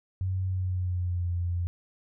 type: tone with pitch glide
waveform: sine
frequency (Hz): 93.7 to 87.43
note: F#2 to F2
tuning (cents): +22 to +2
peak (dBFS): -26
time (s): 0.21-1.67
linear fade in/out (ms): 0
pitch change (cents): -120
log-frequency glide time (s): 0.46-1.3
effects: none